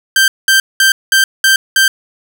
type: tone bursts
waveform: sawtooth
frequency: 1568 Hz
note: G6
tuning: in tune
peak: -3 dBFS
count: 6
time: 0.16-1.88 s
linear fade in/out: 2 ms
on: 120 ms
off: 200 ms
effects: none